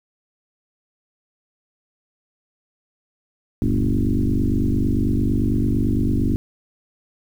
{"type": "tone with frequency modulation", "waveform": "sine", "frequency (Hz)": 109.9, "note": "A2", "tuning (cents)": -2, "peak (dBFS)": -16, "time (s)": [3.62, 6.36], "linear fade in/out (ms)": 0, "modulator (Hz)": 48.9, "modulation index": 4.2, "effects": ["8-bit"]}